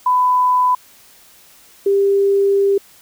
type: tone pair in turn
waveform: sine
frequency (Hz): 1000 / 396.9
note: B5 / G4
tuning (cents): +21 / +22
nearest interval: octave + major third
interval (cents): 1599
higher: first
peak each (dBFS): -11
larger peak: neither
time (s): 0.06-0.75 / 1.86-2.78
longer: second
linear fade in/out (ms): 5
effects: white hiss -47 dBFS RMS until 3.01 s